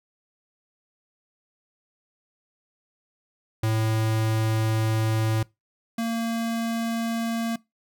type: tone pair in turn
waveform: square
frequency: 110.5 / 229.3 Hz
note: A2 / A#3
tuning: +8 / -28 cents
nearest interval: octave + minor second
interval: 1264 cents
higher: second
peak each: -22 / -25 dBFS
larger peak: first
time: 3.63-5.43 / 5.98-7.56 s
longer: first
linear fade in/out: 5 ms
effects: noise-tail reverb RT60 0.2 s tail -22 dB re dry